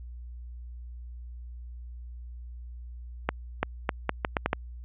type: accelerating click train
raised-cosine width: 0.5 ms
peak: -9 dBFS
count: 8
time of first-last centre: 3.29-4.531 s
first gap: 340 ms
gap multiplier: 0.77
effects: added 60 Hz sine -39 dBFS peak until 4.84 s + resampled to 8000 Hz